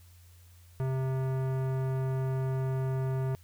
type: tone with tanh clipping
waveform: sine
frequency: 131.8 Hz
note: C3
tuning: 13 cents sharp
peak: -30 dBFS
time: 0.8-3.35 s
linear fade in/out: 0 ms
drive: 18 dB
effects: added 87 Hz sine -53 dBFS peak until 3.43 s + white hiss -63 dBFS RMS until 3.43 s